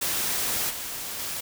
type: noise with level steps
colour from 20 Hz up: white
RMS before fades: -27 / -34 / -32 dBFS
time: 0.01-1.41 s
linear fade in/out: 10 ms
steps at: 0.69 / 1.18 s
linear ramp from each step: 20 ms
effects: none